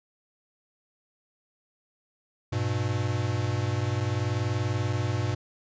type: tone pair together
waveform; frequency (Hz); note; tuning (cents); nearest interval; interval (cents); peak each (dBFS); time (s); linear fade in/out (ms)
square; 100 / 120.54; G2 / B2; +35 / -42; minor third; 323; -29 / -29; 2.52-5.35; 10
effects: resampled to 16000 Hz